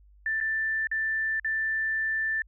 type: tone with dropouts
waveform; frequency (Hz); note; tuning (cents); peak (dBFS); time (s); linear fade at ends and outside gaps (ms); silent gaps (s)
sine; 1770; A6; +10; -25; 0.26-2.42; 2; 0.403-0.41 / 0.871-0.914 / 1.398-1.446
effects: added 50 Hz sine -53 dBFS peak until 2.47 s